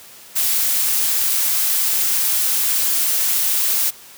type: noise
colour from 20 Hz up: blue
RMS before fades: -18 dBFS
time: 0.35-3.91 s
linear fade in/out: 20 ms
effects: white hiss -42 dBFS RMS until 4.17 s + high-pass 80 Hz 12 dB/octave